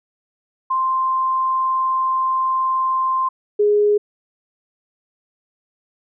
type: tone pair in turn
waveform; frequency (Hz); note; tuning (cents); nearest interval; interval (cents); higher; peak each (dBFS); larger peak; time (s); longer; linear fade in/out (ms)
sine; 1046.5 / 415.3; C6 / G#4; 0 / 0; octave + major third; 1600; first; -16 / -12; second; 0.7-3.29 / 3.59-3.98; first; 10
effects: none